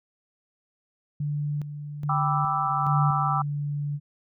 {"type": "tone with tremolo", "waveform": "sine", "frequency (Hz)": 146.83, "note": "D3", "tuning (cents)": 0, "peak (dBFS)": -25, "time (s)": [1.2, 3.11], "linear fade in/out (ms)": 5, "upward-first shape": "square", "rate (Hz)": 1.2, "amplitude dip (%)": 60}
{"type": "chord", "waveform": "sine", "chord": "E minor seventh", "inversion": "first", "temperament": "equal", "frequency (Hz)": [784, 987.8, 1174.7, 1318.5], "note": ["G5", "B5", "D6", "E6"], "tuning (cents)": [0, 0, 0, 0], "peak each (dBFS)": [-28, -32, -27, -28], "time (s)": [2.09, 3.42], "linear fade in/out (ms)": 5}
{"type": "tone", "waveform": "sine", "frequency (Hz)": 145.2, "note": "D3", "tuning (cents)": -19, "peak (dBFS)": -26, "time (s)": [2.66, 4], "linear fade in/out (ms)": 50}
{"effects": []}